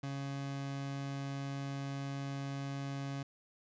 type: tone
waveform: 30% pulse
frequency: 138.59 Hz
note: C#3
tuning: in tune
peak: -35 dBFS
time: 0.03-3.23 s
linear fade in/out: 5 ms
effects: resampled to 16000 Hz